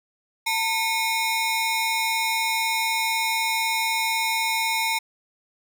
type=ring-modulated tone; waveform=sawtooth; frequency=1540 Hz; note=G6; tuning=31 cents flat; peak=-15 dBFS; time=0.46-4.99 s; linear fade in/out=10 ms; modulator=638 Hz; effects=none